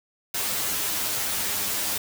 white noise with comb filter, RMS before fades -27 dBFS, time 0.34-1.98 s, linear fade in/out 5 ms, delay 9.8 ms, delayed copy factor +0.8, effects none

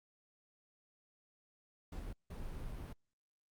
brown noise bursts at uneven times, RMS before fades -44 dBFS, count 2, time 1.92-2.13 / 2.3-2.93 s, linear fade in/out 5 ms, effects Opus 48 kbps

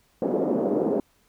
white band-pass noise, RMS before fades -24 dBFS, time 0.22-1 s, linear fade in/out 2 ms, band 220 to 510 Hz, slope 24 dB/octave, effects pink hiss -64 dBFS RMS until 1.28 s

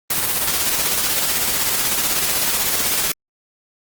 white noise with tremolo, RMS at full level -18 dBFS, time 0.1-3.12 s, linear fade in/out 5 ms, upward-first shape square, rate 16 Hz, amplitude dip 30%, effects Opus 24 kbps

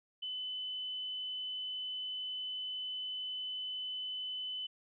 sine tone, 3017 Hz, F#7, 33 cents sharp, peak -37 dBFS, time 0.22-4.67 s, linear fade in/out 10 ms, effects none

